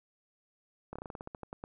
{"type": "slowing click train", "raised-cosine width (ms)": 1, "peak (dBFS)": -27, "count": 13, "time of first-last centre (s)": [0.93, 1.639], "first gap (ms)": 26, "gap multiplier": 1.14, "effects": []}